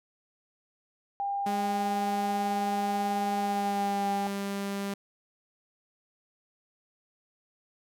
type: tone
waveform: sine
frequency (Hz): 800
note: G5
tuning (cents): +35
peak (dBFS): -28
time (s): 1.2-4.27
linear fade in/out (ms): 0
type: tone with pitch glide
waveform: sawtooth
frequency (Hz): 204.6 to 199.01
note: G#3 to G3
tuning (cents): -26 to +26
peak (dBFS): -27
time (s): 1.46-4.94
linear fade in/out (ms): 5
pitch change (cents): -48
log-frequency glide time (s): 3.4-4.08
effects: none